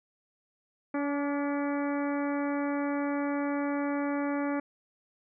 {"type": "harmonic tone with a mistuned harmonic", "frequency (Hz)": 285.3, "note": "C#4", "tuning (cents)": 50, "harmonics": [1, 2, 3, 4, 5, 6, 7, 8], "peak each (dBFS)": [-29, -35, -39, -41, -43, -45, -46, -47], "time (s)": [0.94, 4.6], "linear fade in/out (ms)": 5, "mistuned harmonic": 4, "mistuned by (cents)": 27, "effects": []}